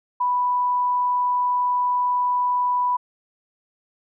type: tone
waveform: sine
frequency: 987.8 Hz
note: B5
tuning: in tune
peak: -18 dBFS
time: 0.2-2.97 s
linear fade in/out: 10 ms
effects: none

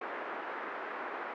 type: band-pass noise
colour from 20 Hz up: white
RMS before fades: -40 dBFS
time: 0.01-1.34 s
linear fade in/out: 5 ms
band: 300 to 1700 Hz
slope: 24 dB/octave
effects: none

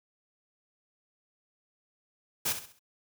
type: noise with echo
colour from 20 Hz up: white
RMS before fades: -29 dBFS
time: 2.45-2.53 s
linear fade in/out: 10 ms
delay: 66 ms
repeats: 4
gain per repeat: -9 dB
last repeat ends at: 2.794 s
effects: none

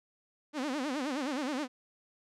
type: tone with vibrato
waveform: sawtooth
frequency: 277.2 Hz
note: C#4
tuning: in tune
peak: -28 dBFS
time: 0.53-1.68 s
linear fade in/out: 50 ms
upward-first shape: sine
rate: 9.5 Hz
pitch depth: 190 cents each way
effects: low-pass 7000 Hz 12 dB/octave

